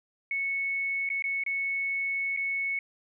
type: tone with dropouts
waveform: sine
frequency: 2208 Hz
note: C#7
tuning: 7 cents flat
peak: -27 dBFS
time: 0.31-2.79 s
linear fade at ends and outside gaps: 2 ms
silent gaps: 1.091-1.101 / 1.223-1.24 / 1.437-1.463 / 2.365-2.372 s
effects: none